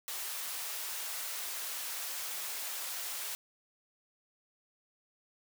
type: high-pass noise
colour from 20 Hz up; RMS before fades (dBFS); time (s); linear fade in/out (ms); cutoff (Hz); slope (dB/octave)
white; -39; 0.08-3.35; 0; 630; 12
effects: none